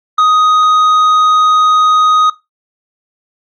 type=tone with tanh clipping; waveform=triangle; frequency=1250 Hz; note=D#6; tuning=8 cents sharp; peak=-7 dBFS; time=0.18-2.3 s; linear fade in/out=5 ms; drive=10 dB; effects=noise-tail reverb RT60 0.2 s tail -17 dB re dry + Opus 48 kbps